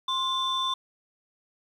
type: tone pair together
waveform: sine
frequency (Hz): 1052 / 3534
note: C6 / A7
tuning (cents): +9 / +7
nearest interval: octave + major sixth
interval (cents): 2098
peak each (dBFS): -26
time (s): 0.08-0.74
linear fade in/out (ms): 5
effects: tanh soft clip ceiling -21 dBFS + 10-bit